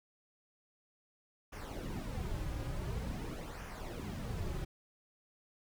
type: noise with flanger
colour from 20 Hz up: brown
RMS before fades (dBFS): -40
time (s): 1.52-4.65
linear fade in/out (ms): 10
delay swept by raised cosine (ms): 0.24 to 4.54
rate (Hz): 0.47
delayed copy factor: -0.65
effects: none